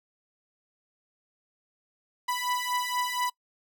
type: beating tone pair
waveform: sawtooth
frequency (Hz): 987.8 / 992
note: B5 / B5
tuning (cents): 0 / +7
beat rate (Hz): 4.2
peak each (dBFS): -27 / -27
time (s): 2.28-3.3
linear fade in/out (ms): 10
effects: noise-tail reverb RT60 0.1 s tail -24 dB re dry